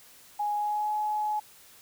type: tone with pitch glide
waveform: sine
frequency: 831 to 846.5 Hz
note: G#5 to G#5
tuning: +1 to +33 cents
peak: -26 dBFS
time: 0.39-1.4 s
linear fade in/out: 10 ms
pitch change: +32 cents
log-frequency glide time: 0.55-0.92 s
effects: white hiss -54 dBFS RMS until 1.81 s